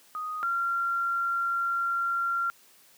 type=tone pair in turn; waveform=sine; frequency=1244.5 / 1377.7 Hz; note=D#6 / F6; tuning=0 / -24 cents; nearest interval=major second; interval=176 cents; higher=second; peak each=-31 / -25 dBFS; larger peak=second; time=0.15-0.43 / 0.43-2.5 s; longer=second; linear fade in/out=0 ms; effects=white hiss -58 dBFS RMS until 2.97 s + high-pass 150 Hz 12 dB/octave